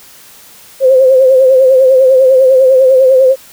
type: tone with vibrato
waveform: sine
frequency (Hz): 523.3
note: C5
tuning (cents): 0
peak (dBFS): -3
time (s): 0.8-3.36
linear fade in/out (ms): 50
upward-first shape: sine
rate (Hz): 10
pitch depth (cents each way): 53
effects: white hiss -38 dBFS RMS until 3.52 s